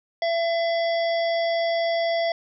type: harmonic tone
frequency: 672 Hz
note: E5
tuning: 33 cents sharp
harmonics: 1 / 3 / 5 / 7 / 8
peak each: -21 / -31 / -35 / -38 / -39 dBFS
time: 0.22-2.32 s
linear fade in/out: 2 ms
effects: none